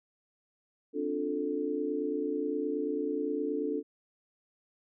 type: chord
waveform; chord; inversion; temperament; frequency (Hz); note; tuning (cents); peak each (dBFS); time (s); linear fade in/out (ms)
sine; D minor seventh; third; just; 264.3 / 293.7 / 352.4 / 440.5; C4 / D4 / F4 / A4; +18 / 0 / +16 / +2; -39 / -33 / -38 / -33; 0.93-3.83; 50
effects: none